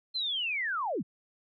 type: linear sweep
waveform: sine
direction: down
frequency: 4186 to 116.54 Hz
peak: -29 dBFS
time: 0.14-1.03 s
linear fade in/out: 20 ms
effects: none